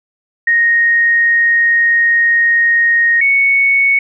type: tone pair in turn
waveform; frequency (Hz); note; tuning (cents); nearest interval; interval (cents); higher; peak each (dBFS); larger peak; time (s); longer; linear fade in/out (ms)
sine; 1864.7 / 2218; A#6 / C#7; 0 / 0; minor third; 300; second; -8; neither; 0.47-3.21 / 3.21-3.99; first; 5
effects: none